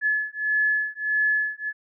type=beating tone pair; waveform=sine; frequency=1713 / 1714.6 Hz; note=A6 / A6; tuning=-47 / -45 cents; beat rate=1.6 Hz; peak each=-24 dBFS; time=0.01-1.73 s; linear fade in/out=50 ms; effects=none